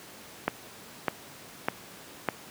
click train, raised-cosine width 0.5 ms, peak -9 dBFS, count 4, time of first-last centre 0.48-2.287 s, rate 1.66 Hz, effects pink hiss -47 dBFS RMS until 2.5 s + high-pass 150 Hz 12 dB/octave

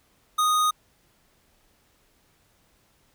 square tone, 1241 Hz, D#6, 5 cents flat, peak -20 dBFS, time 0.38-0.71 s, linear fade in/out 10 ms, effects pink hiss -64 dBFS RMS until 3.14 s

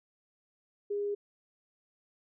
sine tone, 408.3 Hz, G#4, 29 cents flat, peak -30 dBFS, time 0.9-1.15 s, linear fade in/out 10 ms, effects none

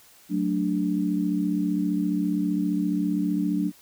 sine chord, D major, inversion first, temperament equal, 185 / 220 / 293.7 Hz, F#3 / A3 / D4, 0 / 0 / 0 cents, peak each -26 / -29 / -25 dBFS, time 0.29-3.72 s, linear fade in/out 50 ms, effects white hiss -54 dBFS RMS until 3.81 s

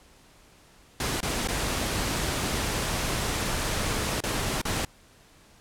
pink noise with dropouts, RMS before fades -28 dBFS, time 1-4.85 s, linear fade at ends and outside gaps 2 ms, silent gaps 1.205-1.229 / 1.475-1.485 / 4.205-4.237 / 4.616-4.652 s, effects pink hiss -56 dBFS RMS until 5.6 s + low-pass 11000 Hz 12 dB/octave

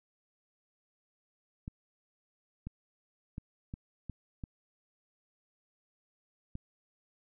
clicks, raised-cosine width 5 ms, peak -27 dBFS, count 7, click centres 1.679 / 2.67 / 3.381 / 3.739 / 4.097 / 4.438 / 6.554 s, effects none

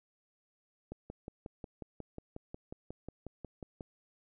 click train, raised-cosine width 2 ms, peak -29 dBFS, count 17, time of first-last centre 0.92-3.808 s, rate 5.54 Hz, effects none

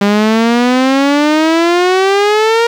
sawtooth exponential sweep, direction up, 200 to 471.2 Hz, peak -4 dBFS, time 0.01-2.67 s, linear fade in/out 5 ms, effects low-pass 5000 Hz 12 dB/octave + 7-bit

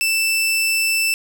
sawtooth tone, 2655 Hz, E7, 12 cents sharp, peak -13 dBFS, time 0.01-1.14 s, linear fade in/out 0 ms, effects none

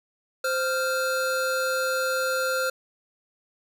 square tone pair together, 521 / 1390.9 Hz, C5 / F6, -7 / -7 cents, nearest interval octave + perfect fourth, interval 1700 cents, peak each -27 dBFS, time 0.44-2.7 s, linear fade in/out 5 ms, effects none

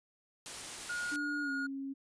white noise, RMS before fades -43 dBFS, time 0.46-1.16 s, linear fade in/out 0 ms
triangle tone, 1436 Hz, F6, 48 cents sharp, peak -33 dBFS, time 0.89-1.67 s, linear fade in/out 10 ms
sine tone with pitch glide, 293.7 to 272.5 Hz, D4 to C#4, 0 to -29 cents, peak -37 dBFS, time 1.11-1.94 s, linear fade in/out 20 ms, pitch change -129 cents, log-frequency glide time 1.42-1.51 s
effects resampled to 22050 Hz

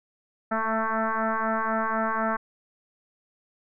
sine tone with frequency modulation, 220 Hz, A3, in tune, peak -23 dBFS, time 0.51-2.37 s, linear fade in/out 10 ms, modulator 222 Hz, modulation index 6.4, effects none

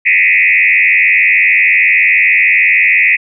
sine tone with frequency modulation, 2247 Hz, C#7, 23 cents sharp, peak -6 dBFS, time 0.05-3.17 s, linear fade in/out 20 ms, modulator 86.4 Hz, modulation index 3.8, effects none

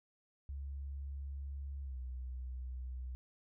sine tone with pitch glide, 69.3 to 63.18 Hz, C#2 to B1, 0 to +40 cents, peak -40 dBFS, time 0.49-3.15 s, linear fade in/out 0 ms, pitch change -160 cents, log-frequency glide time 1.82-1.98 s, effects none

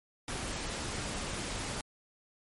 pink noise, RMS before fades -37 dBFS, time 0.28-1.81 s, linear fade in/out 2 ms, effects MP3 48 kbps

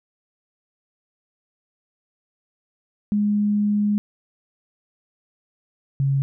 sine tone pair in turn, 207.2 / 137.37 Hz, G#3 / C#3, -4 / -15 cents, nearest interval perfect fifth, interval 711 cents, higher first, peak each -17 dBFS, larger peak neither, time 3.12-3.98 / 6-6.22 s, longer first, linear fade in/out 0 ms, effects none

